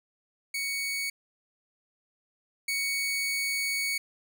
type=tone pair in turn; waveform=sawtooth; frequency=2231 / 2231 Hz; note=C#7 / C#7; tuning=+11 / +11 cents; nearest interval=unison; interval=0 cents; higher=neither; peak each=-26 / -24 dBFS; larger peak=second; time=0.54-1.1 / 2.68-3.98 s; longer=second; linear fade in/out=5 ms; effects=none